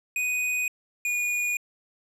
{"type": "tone pair in turn", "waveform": "square", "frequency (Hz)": [2489, 2448], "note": ["D#7", "D#7"], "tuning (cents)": [0, -29], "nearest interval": "unison", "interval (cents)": 29, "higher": "first", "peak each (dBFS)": -25, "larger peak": "neither", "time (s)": [[0.16, 0.68], [1.05, 1.57]], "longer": "neither", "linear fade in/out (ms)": 2, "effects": ["low-pass 12000 Hz 12 dB/octave"]}